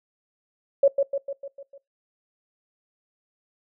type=tone with echo; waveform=sine; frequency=554.4 Hz; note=C#5; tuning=in tune; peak=-12 dBFS; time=0.83-0.88 s; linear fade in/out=5 ms; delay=150 ms; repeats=6; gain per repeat=-5 dB; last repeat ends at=1.78 s; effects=noise-tail reverb RT60 0.2 s tail -22 dB re dry